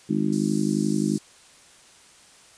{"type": "harmonic tone", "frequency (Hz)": 51.5, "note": "G#1", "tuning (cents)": -14, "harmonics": [3, 4, 5, 6, 7], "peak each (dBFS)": [-29, -24, -29, -26, -32], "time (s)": [0.09, 1.18], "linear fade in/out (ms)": 10}
{"type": "high-pass noise", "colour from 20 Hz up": "white", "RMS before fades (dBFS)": -37, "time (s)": [0.32, 1.19], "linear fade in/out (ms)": 10, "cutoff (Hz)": 4200, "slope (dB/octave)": 48}
{"effects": ["white hiss -52 dBFS RMS until 2.57 s", "resampled to 22050 Hz"]}